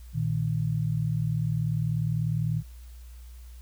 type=tone pair together; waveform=sine; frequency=116.5 / 156.64 Hz; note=A#2 / D#3; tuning=-1 / +12 cents; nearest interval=perfect fourth; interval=513 cents; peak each=-27 dBFS; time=0.13-2.63 s; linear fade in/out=50 ms; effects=added 60 Hz sine -42 dBFS peak until 3.61 s + white hiss -59 dBFS RMS until 3.61 s